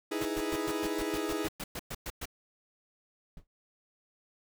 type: chord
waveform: 40% pulse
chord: E major seventh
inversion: third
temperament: equal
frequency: 311.1 / 329.6 / 415.3 / 493.9 Hz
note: D#4 / E4 / G#4 / B4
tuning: 0 / 0 / 0 / 0 cents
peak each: -35 / -36 / -35 / -41 dBFS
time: 0.11-1.48 s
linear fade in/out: 10 ms
type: noise bursts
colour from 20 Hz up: pink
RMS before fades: -38 dBFS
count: 14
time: 0.21-2.256 s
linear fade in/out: 5 ms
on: 44 ms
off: 110 ms
type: noise with exponential decay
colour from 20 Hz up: brown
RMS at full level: -40 dBFS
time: 3.37-3.47 s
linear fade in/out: 2 ms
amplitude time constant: 20 ms
effects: none